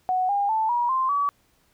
sine tone with pitch steps, 740 / 807 / 880 / 959.7 / 1046.5 / 1141.2 Hz, F#5 / G#5 / A5 / B5 / C6 / C#6, 0 / -50 / 0 / -50 / 0 / +50 cents, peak -20 dBFS, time 0.09-1.29 s, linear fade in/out 0 ms, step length 200 ms, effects pink hiss -64 dBFS RMS until 1.73 s

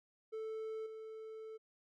triangle tone with level steps, 440 Hz, A4, in tune, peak -38 / -44 dBFS, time 0.32-1.58 s, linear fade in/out 20 ms, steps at 0.86 s, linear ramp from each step 5 ms, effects none

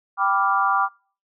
sine chord, G dominant seventh, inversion none, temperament equal, 784 / 987.8 / 1174.7 / 1396.9 Hz, G5 / B5 / D6 / F6, 0 / 0 / 0 / 0 cents, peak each -23 / -25 / -20 / -25 dBFS, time 0.17-0.89 s, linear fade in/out 50 ms, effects noise-tail reverb RT60 0.4 s tail -23 dB re dry

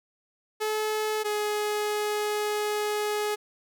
sawtooth tone pair in turn, 430.1 / 419.8 Hz, A4 / G#4, -39 / +19 cents, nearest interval unison, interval 42 cents, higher first, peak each -22 dBFS, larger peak neither, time 0.6-1.24 / 1.24-3.36 s, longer second, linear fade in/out 20 ms, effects none

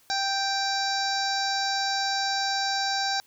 harmonic tone, 784 Hz, G5, in tune, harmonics 1 / 2 / 3 / 5 / 6 / 7 / 8 / 9, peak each -28 / -31 / -41 / -32 / -33 / -33 / -41 / -43 dBFS, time 0.1-3.2 s, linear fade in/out 0 ms, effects white hiss -60 dBFS RMS until 3.26 s

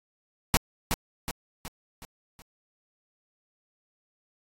pink noise with echo, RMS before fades -20 dBFS, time 0.54-0.57 s, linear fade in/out 0 ms, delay 370 ms, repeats 5, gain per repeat -6 dB, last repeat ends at 2.42 s, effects AAC 64 kbps

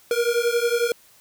square beating tone pair, 468.2 / 479.2 Hz, A#4 / A#4, +8 / +48 cents, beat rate 11 Hz, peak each -23 dBFS, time 0.11-0.92 s, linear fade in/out 2 ms, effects white hiss -54 dBFS RMS until 1.2 s

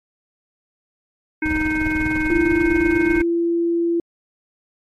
harmonic tone, 311.1 Hz, D#4, in tune, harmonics 1 / 3 / 5 / 7 / 8, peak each -20 / -34 / -25 / -25 / -37 dBFS, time 1.42-3.22 s, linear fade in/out 5 ms
brown noise with tremolo, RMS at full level -25 dBFS, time 1.45-3.22 s, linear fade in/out 10 ms, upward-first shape sine, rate 20 Hz, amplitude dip 80%
sine tone, 339.2 Hz, E4, 50 cents sharp, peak -16 dBFS, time 2.3-4 s, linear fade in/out 2 ms
effects MP3 64 kbps

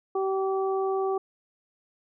harmonic tone, 384.8 Hz, G4, 32 cents flat, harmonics 1 / 2 / 3, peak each -25 / -31 / -35 dBFS, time 0.15-1.18 s, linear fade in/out 5 ms, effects none

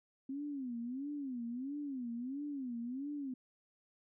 sine tone with vibrato, 261.6 Hz, C4, in tune, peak -38 dBFS, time 0.29-3.34 s, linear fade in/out 5 ms, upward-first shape sine, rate 1.5 Hz, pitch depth 200 cents each way, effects none

